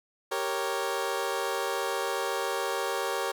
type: chord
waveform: 20% pulse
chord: G diminished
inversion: none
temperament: equal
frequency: 392 / 466.2 / 554.4 Hz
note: G4 / Bb4 / Db5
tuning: 0 / 0 / 0 cents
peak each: -28 dBFS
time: 0.31-3.32 s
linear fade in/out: 10 ms
effects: none